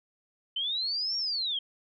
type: linear two-way sweep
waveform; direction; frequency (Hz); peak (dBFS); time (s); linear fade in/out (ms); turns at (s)
sine; up then down; 3018 to 5588 to 3123; -28; 0.56-1.59; 5; 1.17
effects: none